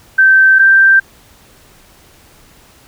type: tone pair in turn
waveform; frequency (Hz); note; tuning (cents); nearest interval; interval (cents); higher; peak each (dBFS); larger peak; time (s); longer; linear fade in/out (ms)
sine; 1552 / 1570; G6 / G6; -18 / +2; unison; 20; second; -4; neither; 0.18-0.59 / 0.59-1; neither; 10
effects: pink hiss -45 dBFS RMS until 2.87 s